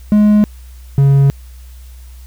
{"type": "tone pair in turn", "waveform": "triangle", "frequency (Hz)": [209.7, 138.59], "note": ["G#3", "C#3"], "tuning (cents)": [17, 0], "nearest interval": "perfect fifth", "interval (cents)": 717, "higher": "first", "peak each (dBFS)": -4, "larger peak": "neither", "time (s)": [[0.12, 0.44], [0.98, 1.3]], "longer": "neither", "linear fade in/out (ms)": 0, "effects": ["added 62 Hz sine -32 dBFS peak until 2.26 s", "white hiss -48 dBFS RMS until 2.26 s"]}